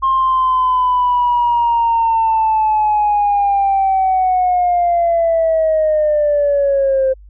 sine linear sweep, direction down, 1067 to 523.3 Hz, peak -10 dBFS, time 0.02-7.14 s, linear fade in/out 20 ms, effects tanh soft clip ceiling -7 dBFS + added 50 Hz sine -37 dBFS peak until 7.29 s

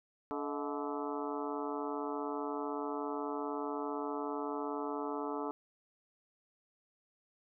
harmonic tone with a mistuned harmonic, 144.7 Hz, D3, 25 cents flat, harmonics 2 / 3 / 4 / 5 / 6 / 7 / 8 / 9, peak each -40 / -40 / -46 / -47 / -43 / -46 / -46 / -47 dBFS, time 0.31-5.51 s, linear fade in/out 0 ms, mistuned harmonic 4, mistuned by +140 cents, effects none

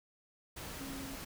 sine tone in noise, 271.1 Hz, C#4, 38 cents flat, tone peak -44 dBFS, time 0.8-1.16 s, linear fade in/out 10 ms, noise pink, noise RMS -45 dBFS, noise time 0.56-1.25 s, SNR -2 dB, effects none

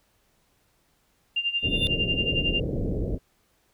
sine tone with tremolo, 2793 Hz, F7, 1 cent flat, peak -21 dBFS, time 1.36-2.6 s, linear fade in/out 5 ms, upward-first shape sine, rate 11 Hz, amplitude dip 80%
triangle tone with exponential growth, 3563 Hz, A7, 21 cents sharp, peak -22 dBFS, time 1.56-1.87 s, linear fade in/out 0 ms, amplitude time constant 67 ms
pink low-pass noise, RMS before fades -28 dBFS, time 1.62-3.19 s, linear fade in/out 50 ms, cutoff 560 Hz, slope 48 dB/octave
effects pink hiss -67 dBFS RMS until 3.73 s

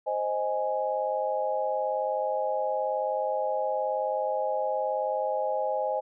sine chord, Ab major, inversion first, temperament equal, 523.3 / 622.3 / 830.6 Hz, C5 / Eb5 / Ab5, 0 / 0 / 0 cents, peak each -30 dBFS, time 0.06-6.01 s, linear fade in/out 20 ms, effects none

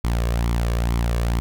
sawtooth tone with flanger, 58.27 Hz, A#1, in tune, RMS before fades -21 dBFS, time 0.04-1.4 s, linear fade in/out 0 ms, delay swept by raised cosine 0.89 to 1.8 ms, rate 2.2 Hz, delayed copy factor +0.5, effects none

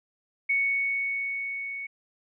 sine tone with level ramp, 2221 Hz, C#7, 3 cents sharp, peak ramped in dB -21 to -33 dBFS, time 0.49-1.87 s, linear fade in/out 10 ms, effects none

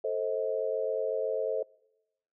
sine chord, A diminished, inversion none, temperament just, 440 / 528 / 633.6 Hz, A4 / C5 / Eb5, 0 / +16 / +31 cents, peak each -32 / -32 / -34 dBFS, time 0.04-1.63 s, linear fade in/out 5 ms, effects noise-tail reverb RT60 0.9 s tail -24 dB re dry

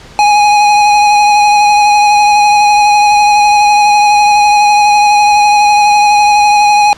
square tone with vibrato, 830.6 Hz, G#5, in tune, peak -5 dBFS, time 0.19-6.93 s, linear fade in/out 0 ms, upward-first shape triangle, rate 12 Hz, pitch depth 23 cents each way, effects pink hiss -35 dBFS RMS until 6.97 s + low-pass 6000 Hz 12 dB/octave

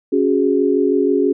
sine chord, C# suspended fourth, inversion none, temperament just, 277.2 / 369.6 / 415.8 Hz, C#4 / F#4 / G#4, 0 / -2 / +2 cents, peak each -17 dBFS, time 0.12-1.33 s, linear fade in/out 10 ms, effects none

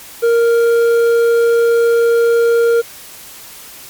triangle tone with hard clipping, 466.2 Hz, A#4, in tune, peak -10 dBFS, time 0.22-2.82 s, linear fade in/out 20 ms, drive 9 dB, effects white hiss -35 dBFS RMS until 3.89 s + MP3 96 kbps

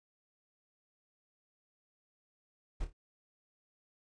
brown noise with echo, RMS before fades -35 dBFS, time 2.8-2.85 s, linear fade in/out 10 ms, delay 27 ms, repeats 3, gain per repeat -9 dB, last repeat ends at 2.931 s, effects resampled to 22050 Hz

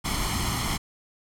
pink noise with comb filter, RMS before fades -27 dBFS, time 0.04-0.78 s, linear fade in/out 20 ms, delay 0.94 ms, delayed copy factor +0.7, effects low-pass 12000 Hz 12 dB/octave

